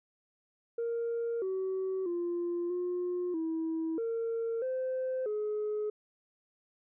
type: tone with pitch steps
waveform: sine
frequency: 465.8 / 378.8 / 346.9 / 357 / 323.9 / 458 / 517 / 422.9 Hz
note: A#4 / F#4 / F4 / F4 / E4 / A#4 / C5 / G#4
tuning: -1 / +41 / -12 / +38 / -30 / -31 / -21 / +31 cents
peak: -29 dBFS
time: 0.78-5.9 s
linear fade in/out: 5 ms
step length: 640 ms
effects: tanh soft clip ceiling -28 dBFS